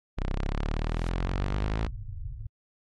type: exponential sweep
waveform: sawtooth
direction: up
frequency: 30.89 to 56.2 Hz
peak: -23 dBFS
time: 0.17-1.88 s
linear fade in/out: 20 ms
type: noise with exponential growth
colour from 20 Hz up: violet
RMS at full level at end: -33 dBFS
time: 0.63-1.09 s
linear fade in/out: 1 ms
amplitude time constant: 98 ms
type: low-pass noise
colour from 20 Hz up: pink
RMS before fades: -36 dBFS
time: 1.21-2.47 s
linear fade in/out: 5 ms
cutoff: 130 Hz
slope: 96 dB/octave
effects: low-pass 4000 Hz 12 dB/octave + AAC 32 kbps